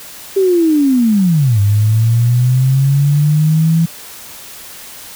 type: linear two-way sweep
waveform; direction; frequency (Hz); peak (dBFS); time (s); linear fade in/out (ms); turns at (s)
sine; down then up; 394.7 to 100 to 166.7; -8; 0.36-3.86; 10; 1.6
effects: white hiss -33 dBFS RMS until 5.15 s